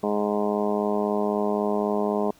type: harmonic tone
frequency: 103.83 Hz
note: G#2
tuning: in tune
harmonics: 2 / 3 / 4 / 5 / 6 / 7 / 8 / 9 / 10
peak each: -27 / -33 / -26 / -36 / -29 / -33 / -36 / -35 / -36 dBFS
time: 0.03-2.31 s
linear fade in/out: 5 ms
effects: pink hiss -56 dBFS RMS until 2.39 s